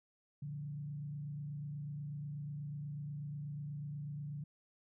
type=tone with frequency modulation; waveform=sine; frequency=145.9 Hz; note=D3; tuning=11 cents flat; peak=-40 dBFS; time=0.42-4.44 s; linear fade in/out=5 ms; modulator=28.2 Hz; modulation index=0.52; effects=none